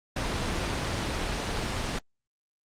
pink noise, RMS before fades -29 dBFS, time 0.16-1.99 s, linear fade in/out 5 ms, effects low-pass 6000 Hz 12 dB/octave + Opus 32 kbps

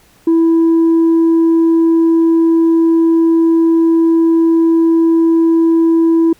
sine tone, 329.6 Hz, E4, in tune, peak -5 dBFS, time 0.27-6.33 s, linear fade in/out 5 ms, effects tanh soft clip ceiling -6 dBFS + pink hiss -49 dBFS RMS until 6.39 s

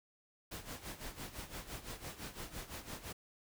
pink noise with tremolo, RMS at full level -44 dBFS, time 0.51-3.13 s, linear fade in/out 10 ms, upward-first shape sine, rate 5.9 Hz, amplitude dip 75%, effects none

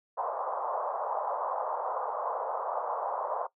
white band-pass noise, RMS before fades -33 dBFS, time 0.17-3.47 s, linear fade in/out 10 ms, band 510 to 1100 Hz, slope 48 dB/octave, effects noise-tail reverb RT60 0.1 s tail -18 dB re dry

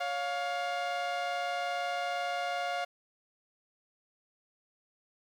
sawtooth tone pair together, 560 / 705.6 Hz, C#5 / F5, +18 / +18 cents, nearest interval major third, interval 400 cents, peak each -34 / -28 dBFS, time 0-2.85 s, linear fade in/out 10 ms, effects low-pass 4000 Hz 12 dB/octave + 10-bit

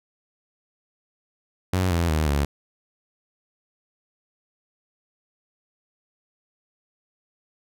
sawtooth tone with pitch steps, 92.5 / 84.82 / 77.78 / 71.33 Hz, F#2 / E2 / D#2 / D2, 0 / +50 / 0 / -50 cents, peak -16 dBFS, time 1.73-2.45 s, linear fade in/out 5 ms, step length 180 ms, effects none

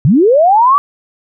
sine linear sweep, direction up, 115.7 to 1169 Hz, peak -5 dBFS, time 0.05-0.78 s, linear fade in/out 0 ms, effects none

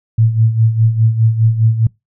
sine tone with tremolo, 112.3 Hz, A2, 36 cents sharp, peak -6 dBFS, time 0.18-1.87 s, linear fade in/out 5 ms, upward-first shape sine, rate 4.9 Hz, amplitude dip 70%, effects noise-tail reverb RT60 0.2 s tail -25 dB re dry

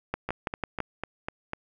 two click trains, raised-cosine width 0.5 ms, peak -13 / -16 dBFS, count 5 / 6, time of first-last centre 0.14-0.803 / 0.29-1.534 s, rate 6.03 / 4.02 Hz, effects none

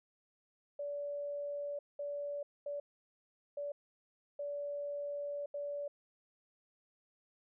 sine tone bursts at uneven times, 576 Hz, D5, 34 cents flat, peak -37 dBFS, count 6, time 0.79-1.79 / 1.99-2.43 / 2.66-2.8 / 3.57-3.72 / 4.39-5.46 / 5.54-5.88 s, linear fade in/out 5 ms, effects none

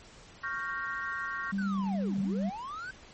sine chord, G half-diminished seventh, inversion second, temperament equal, 1108.7 / 1396.9 / 1568 / 1864.7 Hz, Db6 / F6 / G6 / Bb6, 0 / 0 / 0 / 0 cents, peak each -38 dBFS, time 0.43-1.52 s, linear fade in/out 10 ms
click train, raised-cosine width 0.2 ms, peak -37 dBFS, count 5, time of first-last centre 1.35-2.431 s, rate 3.7 Hz
sine tone with vibrato, 196 Hz, G3, in tune, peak -28 dBFS, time 1.52-2.5 s, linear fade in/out 10 ms, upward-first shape triangle, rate 2.3 Hz, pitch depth 17 cents each way
triangle linear two-way sweep, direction down then up, 1568 to 128.3 to 1568 Hz, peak -35 dBFS, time 1.58-2.91 s, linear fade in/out 5 ms, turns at 2.19 s
effects pink hiss -53 dBFS RMS until 3.13 s + MP3 32 kbps

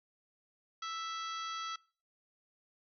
harmonic tone, 659.3 Hz, E5, in tune, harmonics 2 / 3 / 4 / 5 / 6 / 7 / 8 / 9, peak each -39 / -50 / -54 / -46 / -52 / -51 / -59 / -52 dBFS, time 0.82-1.76 s, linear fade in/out 5 ms, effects noise-tail reverb RT60 0.4 s tail -23 dB re dry

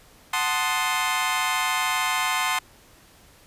20% pulse chord, F# diminished seventh, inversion none, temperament equal, 740 / 880 / 1046.5 / 1244.5 Hz, F#5 / A5 / C6 / Eb6, 0 / 0 / 0 / 0 cents, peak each -25 / -24 / -20 / -25 dBFS, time 0.33-2.59 s, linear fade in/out 5 ms, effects pink hiss -53 dBFS RMS until 3.46 s + resampled to 32000 Hz

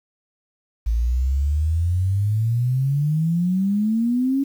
sine exponential sweep, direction up, 54.5 to 279.4 Hz, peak -17 dBFS, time 0.86-4.44 s, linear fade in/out 10 ms, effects 8-bit

